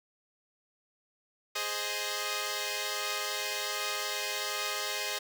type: chord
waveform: 5% pulse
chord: Ab major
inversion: none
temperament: equal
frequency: 415.3 / 523.3 / 622.3 Hz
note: Ab4 / C5 / Eb5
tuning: 0 / 0 / 0 cents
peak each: -25 dBFS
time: 1.55-5.19 s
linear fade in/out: 10 ms
effects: none